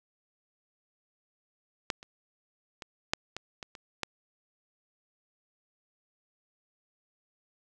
clicks, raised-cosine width 0.2 ms, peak -11 / -29 / -23 / -8 / -19 / -22 / -28 / -13 dBFS, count 8, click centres 1.902 / 2.029 / 2.822 / 3.135 / 3.366 / 3.628 / 3.752 / 4.033 s, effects none

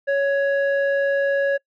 square tone with low-pass filter, 557 Hz, C#5, 8 cents sharp, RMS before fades -20 dBFS, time 0.07-1.58 s, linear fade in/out 20 ms, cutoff 1400 Hz, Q 3, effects noise-tail reverb RT60 0.1 s tail -26 dB re dry

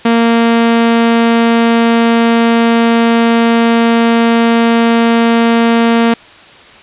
sawtooth tone, 231.4 Hz, A#3, 13 cents flat, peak -3 dBFS, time 0.05-6.14 s, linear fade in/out 5 ms, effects white hiss -37 dBFS RMS until 6.82 s + resampled to 8000 Hz

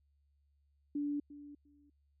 sine tone with echo, 290 Hz, D4, 22 cents flat, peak -33 dBFS, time 0.95-1.2 s, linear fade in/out 5 ms, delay 350 ms, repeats 2, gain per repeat -15 dB, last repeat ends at 1.9 s, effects added 71 Hz sine -70 dBFS peak until 2.2 s

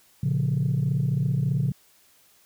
sine chord, Bb minor, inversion none, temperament just, 116.54 / 139.85 / 174.81 Hz, Bb2 / Db3 / F3, 0 / +16 / +2 cents, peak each -26 / -22 / -27 dBFS, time 0.23-1.72 s, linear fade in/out 5 ms, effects tanh soft clip ceiling -16 dBFS + white hiss -59 dBFS RMS until 2.45 s

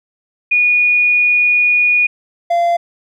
sine / triangle tone pair in turn, 2453 / 688.3 Hz, D#7 / F5, -25 / -25 cents, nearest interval octave + minor seventh, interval 2200 cents, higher first, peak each -9 dBFS, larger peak neither, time 0.51-2.07 / 2.5-2.77 s, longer first, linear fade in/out 10 ms, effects none

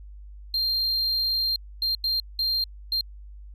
triangle tone bursts at uneven times, 4186 Hz, C8, in tune, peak -21 dBFS, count 5, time 0.54-1.56 / 1.82-1.95 / 2.04-2.2 / 2.39-2.64 / 2.92-3.01 s, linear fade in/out 2 ms, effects added 50 Hz sine -40 dBFS peak until 3.54 s

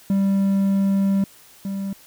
triangle tone pair in turn, 196 / 196 Hz, G3 / G3, 0 / 0 cents, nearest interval unison, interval 0 cents, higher neither, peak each -14 / -22 dBFS, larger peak first, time 0.1-1.24 / 1.65-1.93 s, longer first, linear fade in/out 2 ms, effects white hiss -49 dBFS RMS until 2.06 s

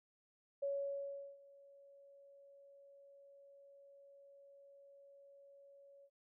sine tone with ADSR envelope, 559 Hz, C#5, 14 cents sharp, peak -35 dBFS, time 0.62-6.1 s, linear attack 11 ms, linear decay 740 ms, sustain -24 dB, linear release 58 ms, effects noise-tail reverb RT60 0.4 s tail -25 dB re dry

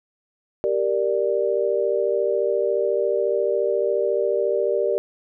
sine chord, G minor, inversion none, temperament equal with one note detuned, 392 / 466.2 / 589.7 Hz, G4 / Bb4 / D5, 0 / 0 / +7 cents, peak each -23 dBFS, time 0.64-4.98 s, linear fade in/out 0 ms, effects none

